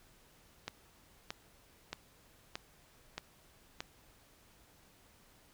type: click train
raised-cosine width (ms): 0.2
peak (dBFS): -21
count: 6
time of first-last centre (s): 0.68-3.805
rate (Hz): 1.6
effects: pink hiss -64 dBFS RMS until 5.53 s